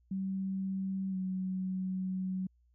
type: tone with pitch glide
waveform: sine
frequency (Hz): 191.7 to 187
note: G3 to F#3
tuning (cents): -38 to +19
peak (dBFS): -32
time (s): 0.11-2.47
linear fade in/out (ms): 5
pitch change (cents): -43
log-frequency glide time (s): 1.1-1.16
effects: added 60 Hz sine -65 dBFS peak until 2.74 s